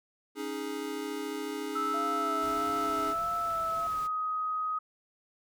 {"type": "chord", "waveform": "square", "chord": "C# suspended second", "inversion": "none", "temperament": "equal", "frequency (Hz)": [277.2, 311.1, 415.3], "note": ["C#4", "D#4", "G#4"], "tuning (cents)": [0, 0, 0], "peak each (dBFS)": [-40, -39, -38], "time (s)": [0.35, 3.15], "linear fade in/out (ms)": 50}
{"type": "tone with pitch glide", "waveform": "sine", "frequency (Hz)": [1314, 1256.1], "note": ["E6", "D#6"], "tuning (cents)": [-6, 16], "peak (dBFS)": -29, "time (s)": [1.75, 4.79], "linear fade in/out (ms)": 10, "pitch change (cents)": -78, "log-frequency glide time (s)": [3.63, 4]}
{"type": "tone with vibrato", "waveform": "sine", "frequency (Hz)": 676, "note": "E5", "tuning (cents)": 43, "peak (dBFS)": -37, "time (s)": [1.94, 3.87], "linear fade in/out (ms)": 2, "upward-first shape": "sine", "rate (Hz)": 1.6, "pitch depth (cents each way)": 42}
{"type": "noise", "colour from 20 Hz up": "pink", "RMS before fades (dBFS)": -48, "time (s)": [2.41, 4.08], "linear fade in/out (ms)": 20}
{"effects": []}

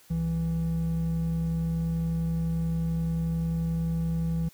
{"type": "tone pair together", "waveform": "triangle", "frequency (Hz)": [65.41, 164.82], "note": ["C2", "E3"], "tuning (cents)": [0, 0], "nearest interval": "octave + major third", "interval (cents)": 1600, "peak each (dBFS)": [-31, -23], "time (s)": [0.1, 4.49], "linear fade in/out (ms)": 10, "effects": ["tanh soft clip ceiling -18 dBFS", "white hiss -57 dBFS RMS until 4.53 s"]}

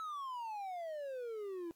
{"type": "exponential sweep", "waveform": "triangle", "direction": "down", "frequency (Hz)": [1315, 329], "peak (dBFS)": -38, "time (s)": [0, 1.71], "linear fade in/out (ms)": 0, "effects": ["white hiss -75 dBFS RMS until 1.75 s", "AAC 64 kbps"]}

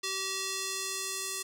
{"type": "tone with band-pass filter sweep", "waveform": "square", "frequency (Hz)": 383.5, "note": "G4", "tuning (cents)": -38, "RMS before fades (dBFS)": -35, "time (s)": [0.03, 1.43], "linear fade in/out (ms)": 10, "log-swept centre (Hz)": [5200, 8200], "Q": 1.1, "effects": []}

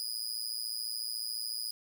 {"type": "tone with amplitude modulation", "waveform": "sawtooth", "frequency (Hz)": 4958, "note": "D#8", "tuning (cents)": -7, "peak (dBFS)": -28, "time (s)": [0, 1.71], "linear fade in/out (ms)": 0, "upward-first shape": "sine", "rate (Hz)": 114, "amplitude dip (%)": 90, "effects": []}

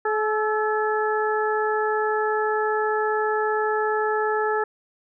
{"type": "harmonic tone with a mistuned harmonic", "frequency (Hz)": 428.7, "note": "A4", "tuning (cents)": -45, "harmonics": [1, 2, 3, 4], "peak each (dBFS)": [-23, -26, -28, -29], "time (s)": [0.05, 4.64], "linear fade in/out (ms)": 5, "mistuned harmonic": 3, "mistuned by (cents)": 42, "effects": []}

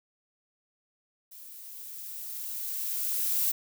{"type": "noise with level ramp", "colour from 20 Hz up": "violet", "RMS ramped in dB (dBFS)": [-48, -26], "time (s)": [1.31, 3.52], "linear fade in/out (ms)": 10, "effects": []}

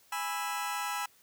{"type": "chord", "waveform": "sawtooth", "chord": "E major", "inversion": "first", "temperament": "just", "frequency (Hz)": [824.1, 988.9, 1318.5], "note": ["G#5", "B5", "E6"], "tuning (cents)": [-14, 2, 0], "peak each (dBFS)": -33, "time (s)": [0.12, 1.06], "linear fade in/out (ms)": 5, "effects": ["white hiss -63 dBFS RMS until 1.22 s"]}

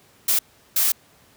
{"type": "noise bursts at uneven times", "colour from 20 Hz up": "blue", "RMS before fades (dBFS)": -19, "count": 2, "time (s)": [[0.28, 0.39], [0.76, 0.92]], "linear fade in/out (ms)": 5, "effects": ["pink hiss -55 dBFS RMS until 1.36 s", "high-pass 80 Hz 12 dB/octave"]}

